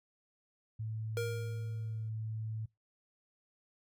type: tone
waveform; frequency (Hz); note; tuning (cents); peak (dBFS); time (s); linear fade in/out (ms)
sine; 110; A2; 0; -36; 0.79-2.66; 10
type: tone with exponential decay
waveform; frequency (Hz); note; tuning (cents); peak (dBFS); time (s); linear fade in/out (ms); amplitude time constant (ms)
square; 470; A#4; +14; -33; 1.17-2.09; 1; 200
effects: noise-tail reverb RT60 0.2 s tail -24 dB re dry